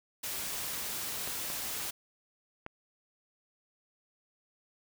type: noise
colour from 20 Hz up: white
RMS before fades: -37 dBFS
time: 0.23-1.91 s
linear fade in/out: 10 ms
type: clicks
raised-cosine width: 0.5 ms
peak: -25 dBFS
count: 3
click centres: 1.275 / 1.501 / 2.664 s
effects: none